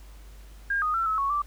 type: tone with pitch steps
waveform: sine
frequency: 1614 / 1240 / 1345 / 1293 / 1108 / 1169 Hz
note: G#6 / D#6 / E6 / E6 / C#6 / D6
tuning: -50 / -6 / +34 / -34 / -1 / -8 cents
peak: -23 dBFS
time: 0.7-1.42 s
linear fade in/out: 5 ms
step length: 120 ms
effects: added 50 Hz sine -44 dBFS peak until 1.46 s + pink hiss -56 dBFS RMS until 1.46 s